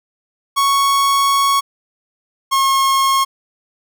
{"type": "tone pair in turn", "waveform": "45% pulse", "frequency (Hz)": [1108.7, 1082.1], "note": ["C#6", "C#6"], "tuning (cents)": [0, -42], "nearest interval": "unison", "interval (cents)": 42, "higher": "first", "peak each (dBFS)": -12, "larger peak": "neither", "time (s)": [[0.56, 1.61], [2.51, 3.25]], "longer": "first", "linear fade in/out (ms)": 20, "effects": []}